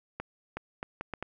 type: accelerating click train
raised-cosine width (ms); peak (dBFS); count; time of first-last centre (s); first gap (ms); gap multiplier
0.5; -20; 6; 0.2-1.226; 370; 0.7
effects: none

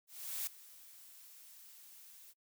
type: noise with ADSR envelope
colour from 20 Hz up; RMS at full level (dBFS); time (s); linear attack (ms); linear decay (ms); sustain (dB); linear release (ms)
blue; -38; 0.07-2.34; 400; 3; -19; 36
effects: noise-tail reverb RT60 0.1 s tail -25 dB re dry

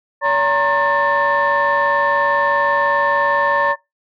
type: tone cluster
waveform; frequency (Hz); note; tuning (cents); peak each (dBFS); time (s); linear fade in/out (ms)
sine; 569 / 931 / 1076 / 1777; C#5 / A#5 / C6 / A6; +45 / -2 / +48 / +17; -18; 0.21-3.76; 50
effects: noise-tail reverb RT60 0.2 s tail -22 dB re dry + tanh soft clip ceiling -7 dBFS

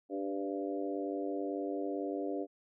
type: harmonic tone with a mistuned harmonic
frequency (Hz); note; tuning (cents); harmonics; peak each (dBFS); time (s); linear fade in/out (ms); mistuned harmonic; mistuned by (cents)
98; G2; 0; 3 / 4 / 5 / 6 / 7; -37 / -39 / -41 / -43 / -44; 0.09-2.47; 50; 5; +24
effects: none

